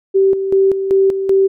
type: tone with tremolo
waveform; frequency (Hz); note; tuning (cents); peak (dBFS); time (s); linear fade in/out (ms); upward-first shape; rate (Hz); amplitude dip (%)
sine; 387.5; G4; -20; -8; 0.14-1.48; 20; square; 2.6; 60
effects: none